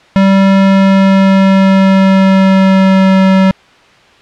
square tone with pitch glide, 194.1 to 190.55 Hz, G3 to G3, -17 to -49 cents, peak -5 dBFS, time 0.16-3.51 s, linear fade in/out 0 ms, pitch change -32 cents, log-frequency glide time 0.57-3.23 s, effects white hiss -42 dBFS RMS until 4.21 s + low-pass 3000 Hz 12 dB/octave

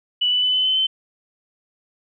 sine tone with pitch steps, 2960 / 2982 / 3005 / 3027 / 3050 / 3073 Hz, F#7 / F#7 / F#7 / F#7 / G7 / G7, 0 / +13 / +26 / +39 / -48 / -35 cents, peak -16 dBFS, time 0.21-0.87 s, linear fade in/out 10 ms, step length 110 ms, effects none

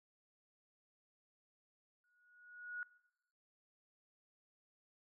sine tone with exponential growth, 1455 Hz, F#6, 29 cents flat, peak -39 dBFS, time 2.04-2.83 s, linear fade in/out 1 ms, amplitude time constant 170 ms, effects noise-tail reverb RT60 1.0 s tail -22 dB re dry

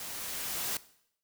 white noise with level ramp, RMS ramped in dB -41 to -33 dBFS, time 0-0.77 s, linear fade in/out 2 ms, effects noise-tail reverb RT60 0.7 s tail -18 dB re dry

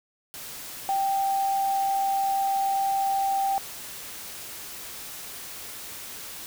sine tone in noise, 784 Hz, G5, in tune, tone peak -22 dBFS, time 0.89-3.58 s, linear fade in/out 0 ms, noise white, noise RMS -39 dBFS, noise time 0.34-6.46 s, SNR +14 dB, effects none

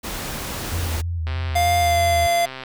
pink noise, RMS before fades -29 dBFS, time 0.03-1.02 s, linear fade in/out 20 ms
sine tone with vibrato, 83 Hz, E2, 12 cents sharp, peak -22 dBFS, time 0.72-2.27 s, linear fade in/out 10 ms, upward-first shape square, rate 3.2 Hz, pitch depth 53 cents each way
click train, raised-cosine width 0.3 ms, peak -17 dBFS, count 180, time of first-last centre 1.27-2.636 s, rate 131 Hz
square tone with pitch glide, 701 to 687.4 Hz, F5 to F5, +6 to -28 cents, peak -17 dBFS, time 1.55-2.46 s, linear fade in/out 10 ms, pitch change -34 cents, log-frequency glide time 1.81-1.99 s
effects none

